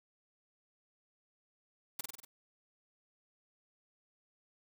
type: noise with echo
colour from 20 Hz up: white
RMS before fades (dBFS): -38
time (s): 1.99-2.01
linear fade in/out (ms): 5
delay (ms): 48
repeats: 5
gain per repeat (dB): -3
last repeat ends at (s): 2.25
effects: none